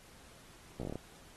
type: slowing click train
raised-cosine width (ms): 2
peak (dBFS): -26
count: 8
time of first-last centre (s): 0.8-0.956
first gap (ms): 15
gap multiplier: 1.13
effects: pink hiss -58 dBFS RMS until 1.36 s + AAC 32 kbps